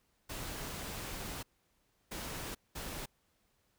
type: noise bursts at uneven times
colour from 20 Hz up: pink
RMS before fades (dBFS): -42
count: 3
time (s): 0.29-1.43 / 2.11-2.55 / 2.75-3.06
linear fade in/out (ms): 10
effects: pink hiss -75 dBFS RMS until 3.78 s